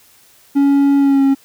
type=tone with pitch glide; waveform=triangle; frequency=280 to 272.8 Hz; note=C#4 to C#4; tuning=+18 to -28 cents; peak=-7 dBFS; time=0.55-1.35 s; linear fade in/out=20 ms; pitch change=-46 cents; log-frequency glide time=0.98-1.23 s; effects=white hiss -49 dBFS RMS until 1.44 s